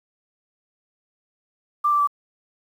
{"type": "tone with pitch steps", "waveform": "sine", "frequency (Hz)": [1182, 1170.5, 1159], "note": ["D6", "D6", "D6"], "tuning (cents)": [11, -6, -23], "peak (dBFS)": -16, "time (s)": [1.84, 2.074], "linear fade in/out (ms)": 10, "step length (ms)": 78, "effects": ["8-bit"]}